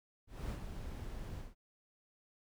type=noise with ADSR envelope; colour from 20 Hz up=brown; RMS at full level=-38 dBFS; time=0.27-1.55 s; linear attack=230 ms; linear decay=81 ms; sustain=-6 dB; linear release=170 ms; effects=none